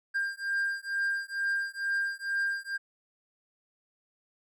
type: beating tone pair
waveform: triangle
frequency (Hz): 1596 / 1598.2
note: G6 / G6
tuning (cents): +31 / +33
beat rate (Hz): 2.2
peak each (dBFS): -30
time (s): 0.14-2.78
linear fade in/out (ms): 20
effects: none